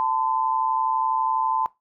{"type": "tone pair together", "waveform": "sine", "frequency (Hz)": [887.9, 1020], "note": ["A5", "C6"], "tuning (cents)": [15, -44], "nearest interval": "major second", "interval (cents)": 241, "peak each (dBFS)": [-23, -23], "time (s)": [0, 1.66], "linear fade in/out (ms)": 0, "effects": ["noise-tail reverb RT60 0.2 s tail -19 dB re dry"]}